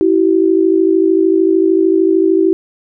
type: tone pair together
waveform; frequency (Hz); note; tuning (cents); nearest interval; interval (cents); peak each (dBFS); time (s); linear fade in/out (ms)
sine; 328.1 / 381.4; E4 / G4; -8 / -47; minor third; 261; -11; 0.01-2.53; 0
effects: none